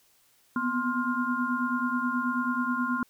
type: tone cluster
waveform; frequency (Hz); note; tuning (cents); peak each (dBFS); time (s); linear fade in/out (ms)
sine; 242.2 / 251.5 / 1053 / 1410; B3 / B3 / C6 / F6; -34 / +32 / +11 / +16; -31; 0.56-3.03; 2
effects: white hiss -64 dBFS RMS until 3.09 s